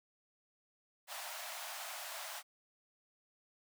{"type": "high-pass noise", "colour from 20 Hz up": "pink", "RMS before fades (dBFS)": -45, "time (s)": [1.07, 2.43], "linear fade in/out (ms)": 50, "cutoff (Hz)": 590, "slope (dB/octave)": 96, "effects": []}